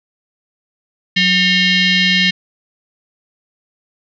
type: tone with frequency modulation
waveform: sine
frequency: 183 Hz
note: F#3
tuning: 19 cents flat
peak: -10 dBFS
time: 1.16-2.31 s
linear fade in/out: 10 ms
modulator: 995 Hz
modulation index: 3.8
effects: none